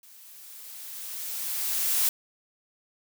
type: noise with level ramp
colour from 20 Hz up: blue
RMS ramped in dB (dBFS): -52 to -23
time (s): 0.03-2.09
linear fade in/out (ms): 2
effects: none